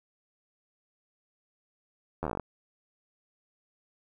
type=slowing click train; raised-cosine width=1 ms; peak=-18 dBFS; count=11; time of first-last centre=2.23-2.397 s; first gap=11 ms; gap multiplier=1.09; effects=10-bit